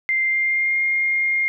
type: tone with pitch glide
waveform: sine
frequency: 2092 to 2125 Hz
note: C7 to C7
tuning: -1 to +26 cents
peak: -17 dBFS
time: 0.09-1.48 s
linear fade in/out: 0 ms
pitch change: +27 cents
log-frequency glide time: 0.23-0.79 s
effects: none